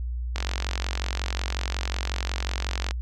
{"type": "click train", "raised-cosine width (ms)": 0.2, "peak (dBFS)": -11, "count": 117, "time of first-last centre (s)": [0.36, 2.909], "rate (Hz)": 45.5, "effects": ["added 60 Hz sine -27 dBFS peak until 3.01 s"]}